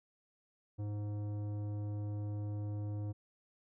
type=tone with tanh clipping; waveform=sine; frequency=103.83 Hz; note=G#2; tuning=in tune; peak=-38 dBFS; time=0.78-3.13 s; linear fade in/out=20 ms; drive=13 dB; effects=none